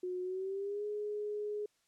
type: tone with pitch glide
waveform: sine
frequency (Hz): 363.7 to 417.8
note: F#4 to G#4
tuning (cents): -30 to +10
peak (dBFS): -35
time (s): 0.03-1.66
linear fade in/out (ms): 5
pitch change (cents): +240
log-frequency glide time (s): 0.22-0.85
effects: white hiss -75 dBFS RMS until 1.87 s + low-pass 9000 Hz 12 dB/octave